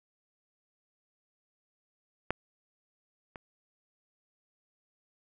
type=clicks; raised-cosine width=0.5 ms; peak=-13 / -27 dBFS; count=2; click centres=2.306 / 3.358 s; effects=none